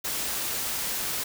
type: noise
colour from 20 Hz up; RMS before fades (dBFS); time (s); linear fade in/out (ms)
white; -30; 0.04-1.24; 10
effects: none